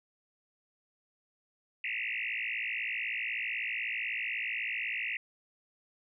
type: tone with frequency modulation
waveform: sine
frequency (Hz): 2349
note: D7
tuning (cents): 0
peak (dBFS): -32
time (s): 1.84-5.17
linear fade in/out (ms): 2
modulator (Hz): 56.1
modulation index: 7.7
effects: none